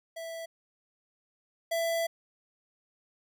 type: tone pair in turn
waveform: square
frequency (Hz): 659.3 / 665.8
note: E5 / E5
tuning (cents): 0 / +17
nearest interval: unison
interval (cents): 17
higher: second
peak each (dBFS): -38 / -28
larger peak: second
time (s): 0.16-0.46 / 1.71-2.07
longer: second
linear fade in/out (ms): 10
effects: none